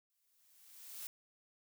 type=noise with exponential growth; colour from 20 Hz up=blue; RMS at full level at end=-44 dBFS; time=0.1-1.07 s; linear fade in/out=0 ms; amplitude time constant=210 ms; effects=none